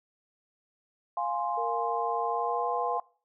sine chord, F minor, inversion none, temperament equal, 698.5 / 830.6 / 1046.5 Hz, F5 / Ab5 / C6, 0 / 0 / 0 cents, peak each -32 dBFS, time 1.17-3 s, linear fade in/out 2 ms
sine tone with pitch glide, 465 to 487.8 Hz, A#4 to B4, -4 to -21 cents, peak -33 dBFS, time 1.57-2.98 s, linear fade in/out 10 ms, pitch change +83 cents, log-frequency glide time 2.28-2.72 s
effects noise-tail reverb RT60 0.4 s tail -22 dB re dry

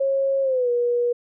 sine tone with pitch glide, 544 to 481.9 Hz, C#5 to B4, -33 to -43 cents, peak -18 dBFS, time 0-1.13 s, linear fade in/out 10 ms, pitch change -210 cents, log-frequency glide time 0.42-0.7 s, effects none

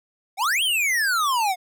square exponential two-way sweep, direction up then down, 708 to 3280 to 708 Hz, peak -20 dBFS, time 0.37-1.56 s, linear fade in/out 50 ms, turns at 0.63 s, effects none

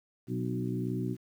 harmonic tone with a mistuned harmonic, 61.74 Hz, B1, in tune, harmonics 2 / 3 / 4 / 5 / 6, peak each -34 / -36 / -37 / -38 / -39 dBFS, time 0.27-1.17 s, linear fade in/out 50 ms, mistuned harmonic 4, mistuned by +34 cents, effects 10-bit

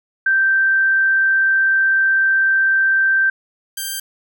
sine / 5% pulse tone pair in turn, 1564 / 1578.5 Hz, G6 / G6, -4 / +12 cents, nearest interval unison, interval 16 cents, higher second, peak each -12 dBFS, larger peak neither, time 0.26-3.3 / 3.77-4 s, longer first, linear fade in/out 5 ms, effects none

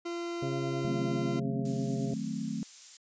40% pulse tone, 343 Hz, F4, 31 cents flat, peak -33 dBFS, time 0.05-1.4 s, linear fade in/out 10 ms
harmonic tone, 135.3 Hz, C#3, 42 cents flat, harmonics 1 / 2 / 3 / 4 / 5, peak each -34 / -39 / -39 / -46 / -44 dBFS, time 0.42-2.14 s, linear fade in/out 5 ms
sine chord, D# diminished seventh, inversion none, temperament equal, 155.56 / 185 / 220 / 261.6 Hz, D#3 / F#3 / A3 / C4, 0 / 0 / 0 / 0 cents, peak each -40 / -39 / -35 / -38 dBFS, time 0.85-2.63 s, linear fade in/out 0 ms
violet noise, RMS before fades -40 dBFS, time 1.65-2.97 s, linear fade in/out 2 ms
effects resampled to 16000 Hz

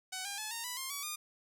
5% pulse tone with pitch steps, 749 / 802.8 / 860.4 / 922.1 / 988.3 / 1059.2 / 1135.3 / 1216.8 Hz, F#5 / G5 / A5 / A#5 / B5 / C6 / C#6 / D#6, +21 / +41 / -39 / -19 / +1 / +21 / +41 / -39 cents, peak -26 dBFS, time 0.12-1.16 s, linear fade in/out 10 ms, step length 130 ms, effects none

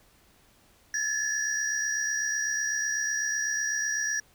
triangle tone cluster, 1706 / 1774 / 5730 Hz, G#6 / A6 / F8, +46 / +14 / +44 cents, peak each -28 / -33 / -29 dBFS, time 0.94-4.2 s, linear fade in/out 2 ms, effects pink hiss -61 dBFS RMS until 4.34 s

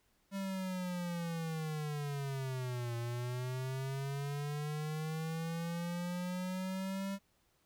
square linear two-way sweep, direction down then up, 197.4 to 117.1 to 197.4 Hz, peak -37 dBFS, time 0.31-7.19 s, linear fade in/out 50 ms, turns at 2.96 s, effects pink hiss -74 dBFS RMS until 7.65 s

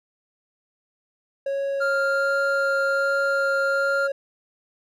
triangle tone with vibrato, 550 Hz, C#5, 14 cents flat, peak -21 dBFS, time 1.46-4.12 s, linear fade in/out 5 ms, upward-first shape sine, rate 1.3 Hz, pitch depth 10 cents each way
triangle tone, 1396.9 Hz, F6, in tune, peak -20 dBFS, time 1.8-4.08 s, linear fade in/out 20 ms
effects none

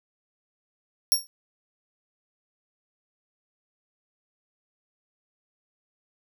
20% pulse tone with exponential decay, 5560 Hz, F8, 9 cents flat, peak -9 dBFS, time 1.12-1.27 s, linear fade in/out 0 ms, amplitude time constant 32 ms, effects none

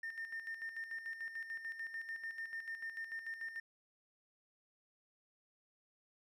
triangle tone with tremolo, 1814 Hz, A#6, 48 cents flat, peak -37 dBFS, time 0.03-3.6 s, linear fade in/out 5 ms, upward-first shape square, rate 6.8 Hz, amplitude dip 65%, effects tanh soft clip ceiling -36 dBFS

